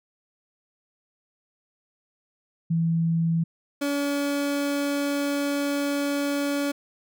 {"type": "tone pair in turn", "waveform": ["sine", "30% pulse"], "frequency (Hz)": [165.4, 284.6], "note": ["E3", "C#4"], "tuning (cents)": [6, 46], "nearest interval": "major sixth", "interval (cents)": 940, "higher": "second", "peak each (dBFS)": [-20, -21], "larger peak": "first", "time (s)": [[2.7, 3.44], [3.81, 6.72]], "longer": "second", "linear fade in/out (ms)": 10, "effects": []}